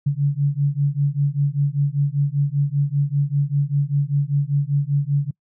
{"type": "beating tone pair", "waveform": "sine", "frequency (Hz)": [140, 145.1], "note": ["C#3", "D3"], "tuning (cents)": [18, -21], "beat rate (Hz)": 5.1, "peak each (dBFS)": -20, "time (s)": [0.06, 5.31], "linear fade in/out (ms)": 10, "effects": ["noise-tail reverb RT60 0.1 s tail -25 dB re dry"]}